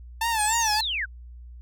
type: tone with vibrato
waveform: sawtooth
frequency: 885 Hz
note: A5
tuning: 10 cents sharp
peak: -19 dBFS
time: 0.21-0.81 s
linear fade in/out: 5 ms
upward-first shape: sine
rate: 3.4 Hz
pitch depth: 95 cents each way
type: linear sweep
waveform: sine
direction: down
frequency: 9010 to 1396.9 Hz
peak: -25 dBFS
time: 0.38-1.06 s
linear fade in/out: 20 ms
effects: added 60 Hz sine -40 dBFS peak until 1.61 s